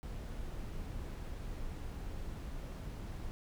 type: noise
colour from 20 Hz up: brown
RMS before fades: -42 dBFS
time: 0.03-3.31 s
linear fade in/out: 0 ms
effects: none